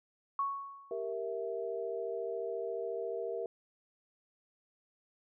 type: tone with exponential decay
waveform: sine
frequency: 1108.7 Hz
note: C#6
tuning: in tune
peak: -28 dBFS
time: 0.39-1.13 s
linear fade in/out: 2 ms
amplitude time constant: 160 ms
type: chord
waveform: sine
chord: E diminished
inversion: first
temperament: equal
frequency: 392 / 466.2 / 659.3 Hz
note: G4 / Bb4 / E5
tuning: 0 / 0 / 0 cents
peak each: -40 / -37 / -41 dBFS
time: 0.91-3.46 s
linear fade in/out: 2 ms
effects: none